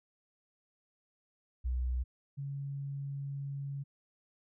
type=tone pair in turn; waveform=sine; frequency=62.4 / 139.56 Hz; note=B1 / C#3; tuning=+19 / +12 cents; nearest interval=octave + major second; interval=1393 cents; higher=second; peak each=-30 / -36 dBFS; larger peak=first; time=1.64-2.04 / 2.37-3.84 s; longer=second; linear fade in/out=20 ms; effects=none